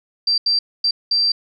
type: tone bursts at uneven times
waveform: sine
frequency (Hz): 4699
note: D8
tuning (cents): 0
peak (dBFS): -14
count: 4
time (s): 0.27-0.38 / 0.46-0.59 / 0.84-0.91 / 1.11-1.32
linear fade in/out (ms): 5
effects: none